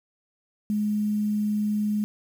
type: tone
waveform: sine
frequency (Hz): 209.9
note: G#3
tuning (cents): +19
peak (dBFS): -22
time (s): 0.7-2.04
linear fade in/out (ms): 0
effects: 8-bit